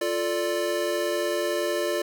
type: chord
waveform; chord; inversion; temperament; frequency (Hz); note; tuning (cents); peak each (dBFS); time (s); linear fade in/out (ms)
square; D minor; first; equal; 349.2 / 440 / 587.3; F4 / A4 / D5; 0 / 0 / 0; -29 / -32 / -28; 0.01-2.02; 5
effects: none